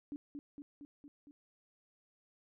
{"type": "tone with echo", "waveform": "sine", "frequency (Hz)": 288, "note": "D4", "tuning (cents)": -34, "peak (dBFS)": -39, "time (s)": [0.12, 0.16], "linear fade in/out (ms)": 0, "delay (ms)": 230, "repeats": 5, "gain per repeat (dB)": -3, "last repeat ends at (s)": 1.31, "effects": []}